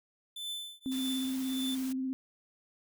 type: tone with tremolo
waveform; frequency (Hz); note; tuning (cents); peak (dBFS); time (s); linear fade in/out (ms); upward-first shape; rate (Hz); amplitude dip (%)
45% pulse; 3520; A7; 0; -35; 0.36-1.75; 5; triangle; 1.7; 100
type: tone with vibrato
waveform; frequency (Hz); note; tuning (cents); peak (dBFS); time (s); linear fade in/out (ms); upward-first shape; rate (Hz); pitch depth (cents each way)
sine; 261.6; C4; 0; -31; 0.86-2.13; 0; sine; 17; 21
type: noise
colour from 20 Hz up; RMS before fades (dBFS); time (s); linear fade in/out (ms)
white; -46; 0.91-1.93; 10
effects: none